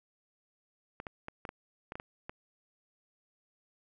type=clicks; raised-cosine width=0.5 ms; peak=-25 dBFS; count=9; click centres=1.001 / 1.068 / 1.284 / 1.452 / 1.491 / 1.921 / 1.955 / 1.999 / 2.295 s; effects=none